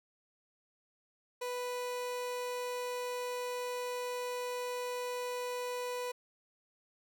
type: tone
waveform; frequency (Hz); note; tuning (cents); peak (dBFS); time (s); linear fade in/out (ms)
30% pulse; 493.9; B4; 0; -33; 1.41-6.12; 10
effects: none